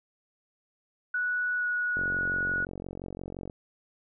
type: tone with pitch glide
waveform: sine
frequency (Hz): 1472 to 1461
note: F#6 to F#6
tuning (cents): -9 to -22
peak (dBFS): -26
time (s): 1.14-2.65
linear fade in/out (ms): 5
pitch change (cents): -13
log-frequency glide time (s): 1.57-1.64
type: click train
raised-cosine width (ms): 2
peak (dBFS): -25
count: 71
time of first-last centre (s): 1.97-3.498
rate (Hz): 45.8
effects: none